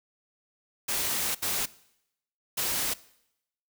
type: noise bursts at uneven times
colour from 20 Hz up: white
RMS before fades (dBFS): -29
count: 3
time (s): 0.88-1.35 / 1.42-1.66 / 2.57-2.94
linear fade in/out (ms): 10
effects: noise-tail reverb RT60 0.8 s tail -20 dB re dry